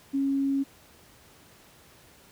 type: tone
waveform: sine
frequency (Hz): 274.7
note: C#4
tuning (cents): -16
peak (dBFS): -23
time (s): 0.13-0.64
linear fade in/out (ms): 20
effects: pink hiss -55 dBFS RMS until 2.31 s + high-pass 60 Hz 12 dB/octave